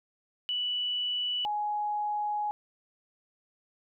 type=tone pair in turn; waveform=sine; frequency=2960 / 835.9 Hz; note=F#7 / G#5; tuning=0 / +11 cents; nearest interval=octave + minor seventh; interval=2189 cents; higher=first; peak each=-28 dBFS; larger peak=neither; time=0.49-1.45 / 1.45-2.51 s; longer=second; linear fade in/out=0 ms; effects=none